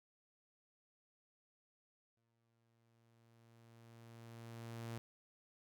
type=tone with exponential growth; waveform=sawtooth; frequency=115.7 Hz; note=A#2; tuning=13 cents flat; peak=-39 dBFS; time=2.17-4.98 s; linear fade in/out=0 ms; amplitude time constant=610 ms; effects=none